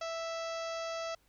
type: harmonic tone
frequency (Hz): 659.3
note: E5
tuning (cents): 0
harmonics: 1 / 2 / 3 / 4 / 5 / 6 / 7 / 8 / 9 / 10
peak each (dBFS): -37 / -42 / -49 / -49 / -51 / -54 / -51 / -52 / -54 / -56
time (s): 0.01-1.15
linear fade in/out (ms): 5
effects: added 50 Hz sine -70 dBFS peak until 1.28 s + pink hiss -71 dBFS RMS until 1.28 s